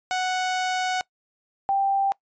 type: tone pair in turn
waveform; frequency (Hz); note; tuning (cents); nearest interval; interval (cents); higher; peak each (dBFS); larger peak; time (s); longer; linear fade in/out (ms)
sawtooth / sine; 740 / 786.7; F#5 / G5; 0 / +6; minor second; 106; second; -19; neither; 0.11-1.01 / 1.69-2.12; first; 0
effects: noise-tail reverb RT60 0.1 s tail -22 dB re dry + resampled to 16000 Hz